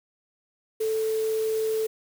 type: tone in noise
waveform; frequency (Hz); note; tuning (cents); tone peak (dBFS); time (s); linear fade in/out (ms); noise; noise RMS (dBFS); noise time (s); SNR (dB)
sine; 440; A4; 0; -23; 0.8-1.87; 10; white; -41; 0.8-1.87; +15
effects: none